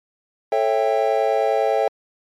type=chord; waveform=triangle; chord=A dominant seventh; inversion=none; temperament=just; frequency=440 / 550 / 660 / 792 Hz; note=A4 / C#5 / E5 / G5; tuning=0 / -14 / +2 / +18 cents; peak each=-20 dBFS; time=0.52-1.88 s; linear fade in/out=2 ms; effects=MP3 64 kbps